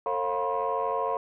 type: tone cluster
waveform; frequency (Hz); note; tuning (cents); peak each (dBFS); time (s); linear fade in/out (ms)
sine; 451.7 / 541 / 707 / 973 / 1066; A4 / C#5 / F5 / B5 / C6; +45 / -42 / +21 / -26 / +32; -31; 0.06-1.17; 2
effects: tanh soft clip ceiling -18 dBFS